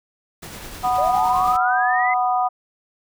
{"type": "noise with tremolo", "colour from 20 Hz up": "pink", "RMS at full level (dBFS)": -34, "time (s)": [0.42, 1.57], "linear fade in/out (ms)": 10, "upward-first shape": "triangle", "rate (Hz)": 9.7, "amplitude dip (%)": 35}
{"type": "harmonic tone", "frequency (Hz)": 246.9, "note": "B3", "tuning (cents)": 0, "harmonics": [3, 4, 5], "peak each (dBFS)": [-18, -25, -24], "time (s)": [0.83, 2.49], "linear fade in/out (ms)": 20}
{"type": "linear sweep", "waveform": "sine", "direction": "up", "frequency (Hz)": [554.4, 2071], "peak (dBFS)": -21, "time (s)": [0.98, 2.14], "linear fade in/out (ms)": 5}
{"effects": []}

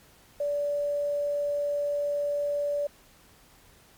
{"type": "tone with quantisation", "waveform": "sine", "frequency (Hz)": 579, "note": "D5", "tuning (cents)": -25, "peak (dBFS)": -25, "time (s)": [0.4, 2.87], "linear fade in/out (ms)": 5, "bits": 9, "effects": ["pink hiss -57 dBFS RMS until 3.97 s", "MP3 96 kbps"]}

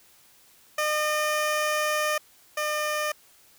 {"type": "tone pair in turn", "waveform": "15% pulse", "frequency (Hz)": [607, 604.2], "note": ["D#5", "D5"], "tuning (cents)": [-43, 49], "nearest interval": "unison", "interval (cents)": 8, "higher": "first", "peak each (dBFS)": [-17, -19], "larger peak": "first", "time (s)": [[0.78, 2.18], [2.57, 3.12]], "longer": "first", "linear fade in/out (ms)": 5, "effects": ["white hiss -57 dBFS RMS until 3.58 s"]}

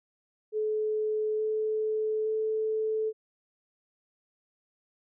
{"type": "tone with pitch steps", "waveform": "sine", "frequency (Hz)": [430, 433.2, 436.5], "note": ["A4", "A4", "A4"], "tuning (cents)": [-40, -27, -14], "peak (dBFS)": -26, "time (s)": [0.52, 3.13], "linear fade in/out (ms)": 50, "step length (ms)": 870, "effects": []}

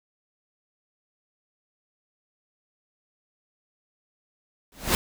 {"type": "noise with exponential growth", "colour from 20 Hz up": "pink", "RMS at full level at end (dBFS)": -17, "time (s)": [4.72, 4.95], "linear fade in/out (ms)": 1, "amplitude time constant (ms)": 48, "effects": []}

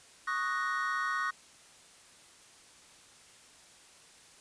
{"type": "chord", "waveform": "triangle", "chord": "D# minor seventh", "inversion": "third", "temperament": "equal", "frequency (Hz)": [1108.7, 1244.5, 1480, 1864.7], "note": ["C#6", "D#6", "F#6", "A#6"], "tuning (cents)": [0, 0, 0, 0], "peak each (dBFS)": -34, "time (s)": [0.27, 1.31], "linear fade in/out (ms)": 10, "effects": ["white hiss -57 dBFS RMS until 4.4 s", "resampled to 22050 Hz"]}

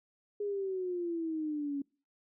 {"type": "exponential sweep", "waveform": "sine", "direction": "down", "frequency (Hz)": [415.3, 277.2], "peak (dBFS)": -32, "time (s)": [0.4, 1.82], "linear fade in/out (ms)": 5, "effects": ["noise-tail reverb RT60 0.4 s tail -26 dB re dry"]}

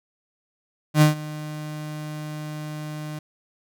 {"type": "tone with ADSR envelope", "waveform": "35% pulse", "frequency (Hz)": 152.2, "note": "D#3", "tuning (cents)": -38, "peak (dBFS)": -9, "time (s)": [0.94, 3.19], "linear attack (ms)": 75, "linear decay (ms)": 130, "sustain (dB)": -20, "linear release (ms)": 4, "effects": []}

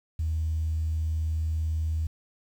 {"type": "tone", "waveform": "sine", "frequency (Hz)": 79.6, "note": "D#2", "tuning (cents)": 40, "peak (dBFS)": -24, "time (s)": [0.19, 2.07], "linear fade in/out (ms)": 5, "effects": ["tanh soft clip ceiling -20 dBFS", "9-bit"]}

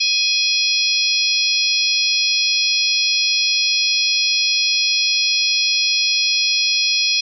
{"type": "harmonic tone with a mistuned harmonic", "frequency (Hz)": 835, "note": "G#5", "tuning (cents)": 9, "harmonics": [3, 4, 5, 6, 7], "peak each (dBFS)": [-21, -22, -20, -21, -23], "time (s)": [0, 7.21], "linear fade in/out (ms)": 10, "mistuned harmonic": 7, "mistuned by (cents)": -72, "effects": []}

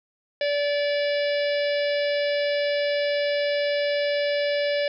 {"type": "harmonic tone with a mistuned harmonic", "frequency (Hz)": 578, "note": "D5", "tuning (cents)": -28, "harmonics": [1, 3, 4, 5, 6, 7, 8, 9], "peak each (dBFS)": [-22, -32, -34, -36, -38, -39, -40, -41], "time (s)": [0.41, 4.88], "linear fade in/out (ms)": 2, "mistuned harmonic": 8, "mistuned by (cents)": 55, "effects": []}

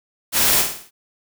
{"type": "noise with echo", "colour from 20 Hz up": "white", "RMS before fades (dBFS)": -17, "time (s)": [0.32, 0.65], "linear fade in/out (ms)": 50, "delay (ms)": 52, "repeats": 5, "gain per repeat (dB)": -6, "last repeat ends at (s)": 0.91, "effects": []}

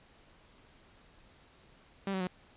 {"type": "tone with pitch steps", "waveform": "sawtooth", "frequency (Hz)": [196, 189, 182.24], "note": ["G3", "F#3", "F#3"], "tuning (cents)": [0, 37, -26], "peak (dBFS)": -28, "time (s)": [2.07, 2.271], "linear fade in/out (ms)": 2, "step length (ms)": 67, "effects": ["pink hiss -61 dBFS RMS until 2.56 s", "resampled to 8000 Hz"]}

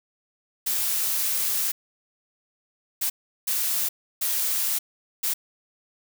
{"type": "noise bursts at uneven times", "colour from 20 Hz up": "blue", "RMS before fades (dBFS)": -25, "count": 5, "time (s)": [[0.66, 1.72], [3.01, 3.1], [3.47, 3.89], [4.21, 4.79], [5.23, 5.34]], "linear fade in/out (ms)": 10, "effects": []}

